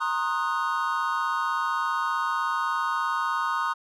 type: chord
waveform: triangle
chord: C half-diminished seventh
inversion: third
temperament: equal with one note detuned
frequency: 932.3 / 1067.9 / 1244.5 / 1480 Hz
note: Bb5 / C6 / Eb6 / Gb6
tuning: 0 / +35 / 0 / 0 cents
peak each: -29 / -28 / -26 / -30 dBFS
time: 0-3.74 s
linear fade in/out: 20 ms
effects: none